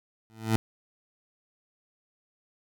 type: tone with exponential growth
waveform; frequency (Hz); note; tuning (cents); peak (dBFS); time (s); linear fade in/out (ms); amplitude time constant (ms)
20% pulse; 111; A2; +16; -14; 0.3-0.56; 0; 55
effects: none